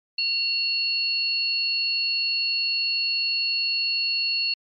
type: tone pair together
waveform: sine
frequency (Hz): 2756 / 4369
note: F7 / C#8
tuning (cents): -24 / -26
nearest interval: minor sixth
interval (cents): 798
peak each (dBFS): -26 / -23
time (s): 0.18-4.54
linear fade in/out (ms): 5
effects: MP3 48 kbps